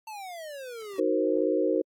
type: exponential sweep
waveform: square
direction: down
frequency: 899 to 370 Hz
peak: -38 dBFS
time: 0.07-1 s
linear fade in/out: 5 ms
type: chord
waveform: sine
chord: C half-diminished seventh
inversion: first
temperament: equal with one note detuned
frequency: 311.1 / 370 / 466.2 / 527.5 Hz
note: Eb4 / Gb4 / Bb4 / C5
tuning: 0 / 0 / 0 / +14 cents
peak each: -28 dBFS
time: 0.98-1.82 s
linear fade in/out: 10 ms
effects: AAC 64 kbps